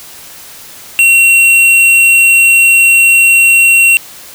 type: tone with tanh clipping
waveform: triangle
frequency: 2734 Hz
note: F7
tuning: 37 cents flat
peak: -5 dBFS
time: 0.99-3.97 s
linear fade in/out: 0 ms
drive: 17 dB
effects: white hiss -32 dBFS RMS until 4.34 s